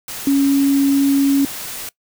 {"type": "tone in noise", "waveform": "sine", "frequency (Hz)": 277.2, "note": "C#4", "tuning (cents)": 0, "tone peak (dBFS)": -11, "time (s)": [0.27, 1.45], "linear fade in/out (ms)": 2, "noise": "white", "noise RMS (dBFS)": -29, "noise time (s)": [0.08, 1.89], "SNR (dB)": 15, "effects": ["noise-tail reverb RT60 0.1 s tail -21 dB re dry"]}